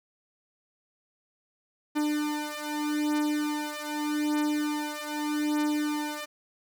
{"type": "beating tone pair", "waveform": "45% pulse", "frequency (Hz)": [298.6, 299.42], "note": ["D4", "D4"], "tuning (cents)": [29, 34], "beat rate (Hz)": 0.82, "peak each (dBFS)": -30, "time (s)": [1.95, 6.26], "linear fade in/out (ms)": 20, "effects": []}